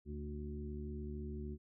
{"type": "harmonic tone with a mistuned harmonic", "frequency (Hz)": 73.42, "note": "D2", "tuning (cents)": 0, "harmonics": [1, 2, 3, 4, 5], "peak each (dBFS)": [-43, -50, -47, -57, -49], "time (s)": [0.05, 1.58], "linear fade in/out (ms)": 50, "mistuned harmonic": 3, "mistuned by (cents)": 22, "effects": []}